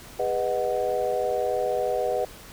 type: chord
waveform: sine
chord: G# minor seventh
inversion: none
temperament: equal with one note detuned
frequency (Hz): 407.5 / 493.9 / 622.3 / 740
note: G#4 / B4 / D#5 / F#5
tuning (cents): -33 / 0 / 0 / 0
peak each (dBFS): -30 / -26 / -28 / -29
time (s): 0.19-2.25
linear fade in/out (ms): 5
effects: tanh soft clip ceiling -12 dBFS + pink hiss -45 dBFS RMS until 2.52 s